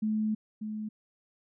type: tone pair in turn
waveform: sine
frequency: 215.7 / 214.5 Hz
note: A3 / A3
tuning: -34 / -44 cents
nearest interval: unison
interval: 10 cents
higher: first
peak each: -26 / -33 dBFS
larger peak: first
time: 0.02-0.35 / 0.61-0.89 s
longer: first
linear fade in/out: 10 ms
effects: none